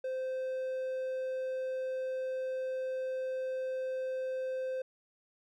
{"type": "tone", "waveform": "triangle", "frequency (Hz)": 519, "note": "C5", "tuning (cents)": -14, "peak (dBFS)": -31, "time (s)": [0.04, 4.82], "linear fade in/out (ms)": 5, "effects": []}